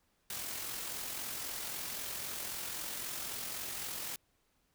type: noise with amplitude modulation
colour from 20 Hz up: white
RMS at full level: -39 dBFS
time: 0.3-4.16 s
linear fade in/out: 2 ms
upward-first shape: sine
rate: 43.8 Hz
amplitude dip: 35%
effects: pink hiss -75 dBFS RMS until 4.74 s